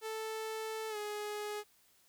sawtooth tone with pitch glide, 440 to 418.2 Hz, A4 to G#4, 0 to +12 cents, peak -34 dBFS, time 0.01-1.64 s, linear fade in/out 50 ms, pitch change -88 cents, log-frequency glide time 0.89-0.97 s, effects white hiss -68 dBFS RMS until 2.08 s

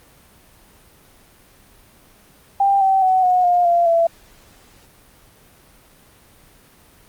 sine tone with pitch steps, 792 / 770.3 / 749.3 / 728.8 / 708.9 / 689.5 / 670.6 Hz, G5 / G5 / F#5 / F#5 / F5 / F5 / E5, +18 / -30 / +22 / -26 / +26 / -22 / +30 cents, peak -12 dBFS, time 2.6-4.07 s, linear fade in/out 5 ms, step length 210 ms, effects pink hiss -50 dBFS RMS until 7.08 s + Opus 32 kbps

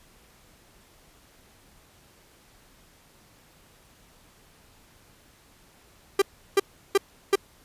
45% pulse tone bursts, 395.1 Hz, G4, 14 cents sharp, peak -16 dBFS, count 4, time 6.19-7.356 s, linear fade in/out 5 ms, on 29 ms, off 350 ms, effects pink hiss -57 dBFS RMS until 7.64 s + resampled to 32000 Hz

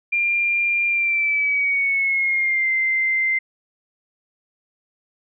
sine tone with pitch glide, 2392 to 2082 Hz, D7 to C7, +31 to -9 cents, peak -17 dBFS, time 0.12-3.39 s, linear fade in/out 10 ms, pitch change -240 cents, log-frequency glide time 0.88-2.7 s, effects none

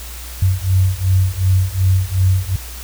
sine beating tone pair, 92.5 / 95.2 Hz, F#2 / F#2, 0 / +50 cents, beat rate 2.7 Hz, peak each -15 dBFS, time 0.42-2.56 s, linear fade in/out 5 ms, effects added 60 Hz sine -30 dBFS peak until 2.83 s + white hiss -34 dBFS RMS until 2.83 s

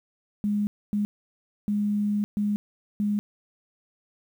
sine tone bursts at uneven times, 206.8 Hz, G#3, 7 cents flat, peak -22 dBFS, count 5, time 0.44-0.67 / 0.93-1.05 / 1.68-2.24 / 2.37-2.56 / 3-3.19 s, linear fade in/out 0 ms, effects 9-bit

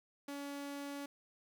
sawtooth tone, 283.1 Hz, C#4, 37 cents sharp, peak -38 dBFS, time 0.28-1.06 s, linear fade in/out 5 ms, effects 11-bit

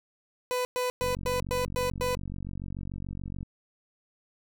30% pulse tone bursts, 499.2 Hz, B4, 19 cents sharp, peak -24 dBFS, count 7, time 0.51-2.15 s, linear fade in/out 0 ms, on 140 ms, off 110 ms
click train, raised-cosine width 5 ms, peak -25 dBFS, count 114, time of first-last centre 1.02-3.429 s, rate 46.9 Hz
effects none

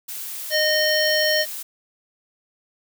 blue noise, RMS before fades -32 dBFS, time 0.08-1.63 s, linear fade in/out 10 ms
harmonic tone, 615 Hz, D#5, 20 cents flat, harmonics 1 / 3 / 5 / 7 / 9, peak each -21 / -22 / -26 / -27 / -25 dBFS, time 0.5-1.46 s, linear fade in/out 50 ms
effects none

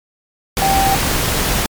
sine tone in noise, 780 Hz, G5, 9 cents flat, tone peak -13 dBFS, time 0.62-0.95 s, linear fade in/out 0 ms, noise pink, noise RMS -17 dBFS, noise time 0.57-1.66 s, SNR +1 dB, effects MP3 96 kbps

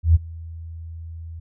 sine tone with ADSR envelope, 82.3 Hz, E2, 2 cents flat, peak -8 dBFS, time 0.03-1.4 s, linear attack 120 ms, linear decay 23 ms, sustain -24 dB, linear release 10 ms, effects none

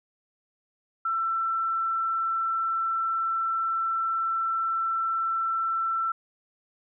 sine tone, 1339 Hz, E6, 27 cents sharp, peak -24 dBFS, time 1.05-6.12 s, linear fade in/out 5 ms, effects none

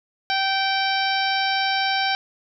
harmonic tone, 776 Hz, G5, 18 cents flat, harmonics 1 / 2 / 3 / 4 / 5 / 6 / 7, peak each -23 / -26 / -28 / -29 / -30 / -31 / -31 dBFS, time 0.3-2.15 s, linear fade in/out 0 ms, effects none

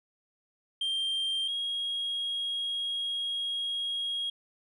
sine tone pair in turn, 3173 / 3281 Hz, G7 / G#7, +20 / -22 cents, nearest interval minor second, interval 58 cents, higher second, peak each -25 / -28 dBFS, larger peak first, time 0.81-1.48 / 1.48-4.3 s, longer second, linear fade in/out 5 ms, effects tanh soft clip ceiling -27 dBFS

